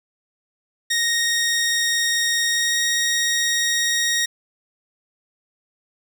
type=tone with pitch glide; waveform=15% pulse; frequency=1864.7 to 1876.6 Hz; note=A#6 to A#6; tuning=0 to +11 cents; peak=-12 dBFS; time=0.9-4.26 s; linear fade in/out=10 ms; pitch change=+11 cents; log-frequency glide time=2.46-2.78 s; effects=none